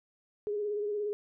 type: tone with vibrato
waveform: sine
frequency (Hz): 415.3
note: G#4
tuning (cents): 0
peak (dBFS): -30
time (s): 0.47-1.13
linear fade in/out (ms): 0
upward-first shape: sine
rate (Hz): 17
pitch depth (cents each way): 36
effects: none